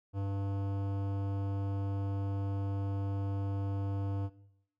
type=tone with hard clipping; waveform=sine; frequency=98.7 Hz; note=G2; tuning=12 cents sharp; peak=-34 dBFS; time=0.13-4.3 s; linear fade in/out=50 ms; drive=16 dB; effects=noise-tail reverb RT60 0.8 s tail -18 dB re dry